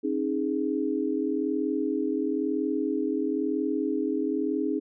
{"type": "chord", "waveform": "sine", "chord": "C# suspended second", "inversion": "none", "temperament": "equal with one note detuned", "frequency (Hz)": [270.1, 311.1, 415.3], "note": ["C#4", "D#4", "G#4"], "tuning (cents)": [-45, 0, 0], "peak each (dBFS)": [-29, -28, -30], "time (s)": [0.03, 4.8], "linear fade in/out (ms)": 20, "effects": []}